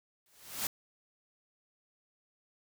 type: noise with exponential growth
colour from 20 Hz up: white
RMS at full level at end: -31 dBFS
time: 0.26-0.67 s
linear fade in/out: 2 ms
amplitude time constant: 87 ms
effects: none